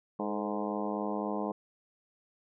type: harmonic tone with a mistuned harmonic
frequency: 103.83 Hz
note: G#2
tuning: in tune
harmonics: 2 / 3 / 4 / 5 / 6 / 7 / 8 / 9 / 10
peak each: -36 / -38 / -39 / -40 / -41 / -41 / -42 / -43 / -43 dBFS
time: 0.19-1.52 s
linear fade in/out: 5 ms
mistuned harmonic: 4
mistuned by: +51 cents
effects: none